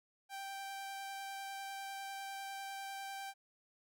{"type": "tone with vibrato", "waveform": "sawtooth", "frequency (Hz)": 784, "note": "G5", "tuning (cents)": 0, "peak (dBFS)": -39, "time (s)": [0.29, 3.34], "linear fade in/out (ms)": 50, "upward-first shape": "triangle", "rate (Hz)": 10, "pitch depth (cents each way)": 9, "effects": []}